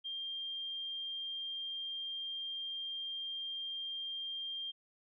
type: tone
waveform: sine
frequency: 3193 Hz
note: G7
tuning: 31 cents sharp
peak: -38 dBFS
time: 0.04-4.72 s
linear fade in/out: 20 ms
effects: none